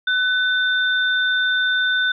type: tone pair together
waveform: sine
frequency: 1500 / 3583 Hz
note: F#6 / A7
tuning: +23 / +31 cents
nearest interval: octave + minor third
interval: 1508 cents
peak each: -17 / -23 dBFS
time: 0.07-2.12 s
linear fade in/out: 5 ms
effects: none